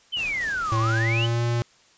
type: exponential two-way sweep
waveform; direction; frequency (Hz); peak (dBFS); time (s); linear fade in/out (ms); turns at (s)
sine; down then up; 3136 to 1051 to 3136; -24; 0.12-1.27; 20; 0.78
type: noise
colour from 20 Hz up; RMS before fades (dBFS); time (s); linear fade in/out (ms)
pink; -42; 0.16-0.92; 10
type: noise with tremolo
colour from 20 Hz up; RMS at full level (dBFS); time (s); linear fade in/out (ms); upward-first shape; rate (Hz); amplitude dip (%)
white; -39; 0.17-1.04; 20; square; 4.2; 40
type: tone with pitch glide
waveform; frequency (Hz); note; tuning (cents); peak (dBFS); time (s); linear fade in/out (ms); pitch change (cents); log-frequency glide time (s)
square; 112.3 to 118.36; A2 to A#2; +36 to +27; -22; 0.72-1.62; 0; +91; 0.96-1.43
effects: white hiss -57 dBFS RMS until 1.97 s + resampled to 16000 Hz